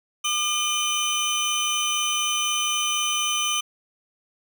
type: tone pair together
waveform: 25% pulse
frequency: 1206 / 3037 Hz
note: D6 / F#7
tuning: +46 / +44 cents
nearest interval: octave + major third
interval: 1598 cents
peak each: -23 / -20 dBFS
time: 0.24-3.61 s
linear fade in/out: 10 ms
effects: none